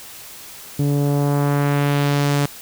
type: tone with low-pass filter sweep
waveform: sawtooth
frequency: 143.3 Hz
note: D3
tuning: 42 cents flat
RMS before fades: -18 dBFS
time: 0.79-2.46 s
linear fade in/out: 5 ms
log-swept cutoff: 330 to 10000 Hz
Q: 1
effects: white hiss -38 dBFS RMS until 2.61 s